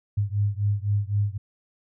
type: beating tone pair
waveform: sine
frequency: 100.8 / 104.7 Hz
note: G2 / G#2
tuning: +49 / +15 cents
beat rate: 3.9 Hz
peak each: -24 / -25 dBFS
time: 0.17-1.38 s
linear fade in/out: 10 ms
effects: none